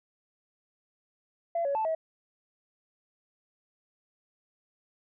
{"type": "tone with pitch steps", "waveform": "sine", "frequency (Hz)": [678, 561, 877, 643], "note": ["E5", "C#5", "A5", "E5"], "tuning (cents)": [49, 21, -6, -43], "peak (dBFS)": -25, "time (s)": [1.55, 1.95], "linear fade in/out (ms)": 5, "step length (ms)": 100, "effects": ["tanh soft clip ceiling -22 dBFS"]}